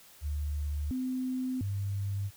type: tone with pitch steps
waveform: sine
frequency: 73.6 / 256.5 / 99.4 Hz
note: D2 / C4 / G2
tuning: +4 / -34 / +25 cents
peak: -30 dBFS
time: 0.21-2.31 s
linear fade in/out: 50 ms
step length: 700 ms
effects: white hiss -56 dBFS RMS until 2.36 s